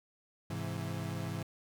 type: chord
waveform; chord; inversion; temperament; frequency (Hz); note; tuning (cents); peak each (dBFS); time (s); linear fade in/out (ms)
35% pulse; Ab augmented; none; equal; 103.83 / 130.81 / 164.81; Ab2 / C3 / E3; 0 / 0 / 0; -38 / -40 / -38; 0.5-1.43; 5
effects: none